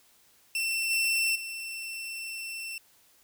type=tone with level steps; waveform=sawtooth; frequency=2691 Hz; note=E7; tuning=35 cents sharp; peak=-24 / -21 / -32 dBFS; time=0.55-2.78 s; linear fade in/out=2 ms; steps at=0.9 / 1.35 s; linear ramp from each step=10 ms; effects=white hiss -62 dBFS RMS until 3.23 s